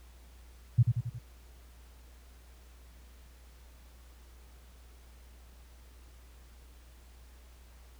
sine tone with echo, 118.5 Hz, A#2, 29 cents sharp, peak -17 dBFS, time 0.78-0.83 s, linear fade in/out 10 ms, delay 90 ms, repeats 4, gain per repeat -5 dB, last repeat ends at 1.19 s, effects added 60 Hz sine -52 dBFS peak until 7.99 s + pink hiss -62 dBFS RMS until 7.99 s

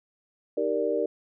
sine chord, Eb major seventh, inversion none, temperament equal, 311.1 / 392 / 466.2 / 587.3 Hz, Eb4 / G4 / Bb4 / D5, 0 / 0 / 0 / 0 cents, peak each -32 / -30 / -27 / -29 dBFS, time 0.57-1.06 s, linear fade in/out 5 ms, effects none

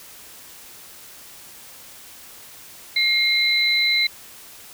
sine tone pair together, 2129 / 4019 Hz, C7 / B7, +30 / +30 cents, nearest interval major seventh, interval 1100 cents, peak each -19 dBFS, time 2.96-4.07 s, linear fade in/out 5 ms, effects white hiss -43 dBFS RMS until 4.73 s

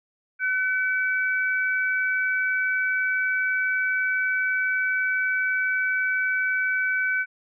sine tone pair together, 1514 / 2286 Hz, F#6 / D7, +39 / -47 cents, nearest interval perfect fifth, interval 714 cents, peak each -22 / -28 dBFS, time 0.39-7.26 s, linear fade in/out 50 ms, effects none

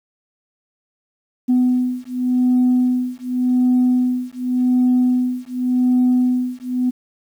sine beating tone pair, 250.1 / 250.98 Hz, B3 / B3, +22 / +28 cents, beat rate 0.88 Hz, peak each -16 dBFS, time 1.48-6.91 s, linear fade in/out 20 ms, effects tanh soft clip ceiling -9 dBFS + 8-bit

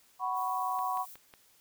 sine chord, F# suspended fourth, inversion none, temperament equal with one note detuned, 745.6 / 987.8 / 1108.7 Hz, F#5 / B5 / C#6, +13 / 0 / 0 cents, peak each -34 dBFS, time 0.19-1.06 s, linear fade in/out 50 ms
violet noise, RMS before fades -49 dBFS, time 0.33-1.18 s, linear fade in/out 50 ms
click train, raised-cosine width 0.3 ms, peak -34 dBFS, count 4, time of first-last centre 0.79-1.338 s, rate 5.47 Hz
effects white hiss -64 dBFS RMS until 1.6 s

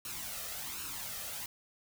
white noise with flanger, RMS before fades -41 dBFS, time 0.05-1.46 s, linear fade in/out 2 ms, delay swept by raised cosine 0.73 to 1.61 ms, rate 1.3 Hz, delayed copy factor +0.6, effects none

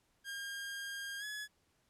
sawtooth tone with pitch glide, 1612 to 1696.1 Hz, G6 to G#6, +48 to +36 cents, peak -37 dBFS, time 0.24-1.48 s, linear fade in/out 50 ms, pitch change +88 cents, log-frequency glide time 1.19-1.24 s, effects pink hiss -75 dBFS RMS until 1.89 s + low-pass 12000 Hz 12 dB/octave

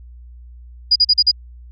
sine tone bursts, 4896 Hz, D#8, 29 cents flat, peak -8 dBFS, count 5, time 0.91-1.315 s, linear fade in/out 10 ms, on 49 ms, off 40 ms, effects added 60 Hz sine -36 dBFS peak until 1.71 s + MP3 96 kbps

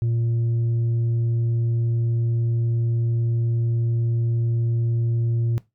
sine tone, 116.4 Hz, A#2, 2 cents flat, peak -16 dBFS, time 0.02-5.58 s, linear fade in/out 0 ms, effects noise-tail reverb RT60 0.2 s tail -21 dB re dry + tanh soft clip ceiling -18 dBFS

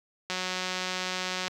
click train, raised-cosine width 0.2 ms, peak -14 dBFS, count 218, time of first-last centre 0.3-1.479 s, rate 184 Hz, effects high-pass 60 Hz 12 dB/octave + 9-bit

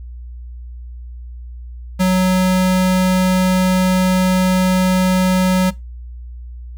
square tone, 185 Hz, F#3, in tune, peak -12 dBFS, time 1.99-5.71 s, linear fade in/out 20 ms, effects noise-tail reverb RT60 0.2 s tail -20 dB re dry + added 60 Hz sine -29 dBFS peak until 6.77 s

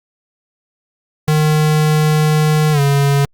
square tone with pitch glide, 153.4 to 140.67 Hz, D#3 to C#3, -24 to +26 cents, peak -11 dBFS, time 1.28-3.25 s, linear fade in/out 0 ms, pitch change -150 cents, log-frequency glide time 2.72-2.8 s, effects Opus 48 kbps

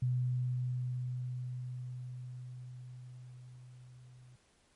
sine tone with level ramp, 125.2 Hz, B2, 24 cents sharp, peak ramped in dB -28 to -54 dBFS, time 0.02-4.36 s, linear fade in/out 5 ms, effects pink hiss -69 dBFS RMS until 4.75 s + MP3 48 kbps

